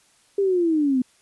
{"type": "linear sweep", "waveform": "sine", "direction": "down", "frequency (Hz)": [404.5, 246.9], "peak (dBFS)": -17, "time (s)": [0.38, 1.02], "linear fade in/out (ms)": 5, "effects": ["white hiss -59 dBFS RMS until 1.21 s", "resampled to 24000 Hz"]}